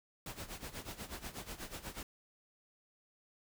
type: noise with tremolo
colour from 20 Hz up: pink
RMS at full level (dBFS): -43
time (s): 0.26-2.03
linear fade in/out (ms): 2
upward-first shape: sine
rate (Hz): 8.2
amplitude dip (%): 80
effects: none